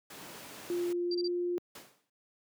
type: noise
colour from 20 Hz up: pink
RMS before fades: -46 dBFS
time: 0.1-0.93 s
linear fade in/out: 5 ms
type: tone with pitch glide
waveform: sine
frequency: 350 to 352.2 Hz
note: F4 to F4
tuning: +4 to +15 cents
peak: -29 dBFS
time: 0.7-1.58 s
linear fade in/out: 0 ms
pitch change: +11 cents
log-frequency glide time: 1.04-1.34 s
type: tone bursts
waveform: sine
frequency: 4699 Hz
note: D8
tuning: in tune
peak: -35 dBFS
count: 3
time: 1.11-1.279 s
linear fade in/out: 5 ms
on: 39 ms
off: 26 ms
type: noise with exponential decay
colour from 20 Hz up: pink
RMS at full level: -44 dBFS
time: 1.75-2.1 s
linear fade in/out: 5 ms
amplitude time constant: 74 ms
effects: high-pass 200 Hz 12 dB/octave